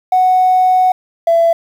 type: tone pair in turn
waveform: triangle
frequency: 740 / 669.9 Hz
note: F#5 / E5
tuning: 0 / +28 cents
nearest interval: major second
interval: 172 cents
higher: first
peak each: -4 dBFS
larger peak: neither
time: 0.12-0.92 / 1.27-1.53 s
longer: first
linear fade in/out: 5 ms
effects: tanh soft clip ceiling -5 dBFS + 7-bit